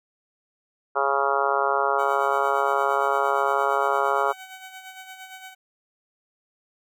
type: harmonic tone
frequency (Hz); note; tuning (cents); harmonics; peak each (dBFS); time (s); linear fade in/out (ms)
138.59; C#3; 0; 3 / 4 / 5 / 6 / 7 / 8 / 9 / 10; -28 / -28 / -28 / -28 / -28 / -28 / -28 / -28; 0.95-4.33; 20
type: tone with tremolo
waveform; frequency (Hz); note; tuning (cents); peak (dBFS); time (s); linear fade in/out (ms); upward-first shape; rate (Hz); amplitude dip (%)
15% pulse; 755; F#5; +35; -31; 1.98-5.55; 20; sine; 8.7; 55
effects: none